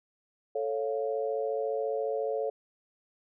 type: chord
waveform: sine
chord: A augmented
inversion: none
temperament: equal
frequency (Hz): 440 / 554.4 / 698.5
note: A4 / C#5 / E#5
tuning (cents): 0 / 0 / 0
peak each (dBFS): -31 / -32 / -37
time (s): 0.55-2.5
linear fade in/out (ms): 5
effects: none